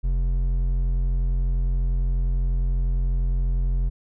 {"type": "tone with hard clipping", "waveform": "triangle", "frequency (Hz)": 44.24, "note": "F1", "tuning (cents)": 23, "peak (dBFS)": -21, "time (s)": [0.03, 3.9], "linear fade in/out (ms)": 20, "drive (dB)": 10, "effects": []}